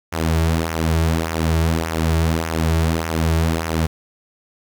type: tone with flanger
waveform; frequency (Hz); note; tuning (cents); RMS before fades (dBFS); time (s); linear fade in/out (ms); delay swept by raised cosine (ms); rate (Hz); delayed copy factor
sawtooth; 81.3; E2; -23; -19; 0.12-3.87; 10; 0.23 to 4.03; 1.7; -0.65
effects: 8-bit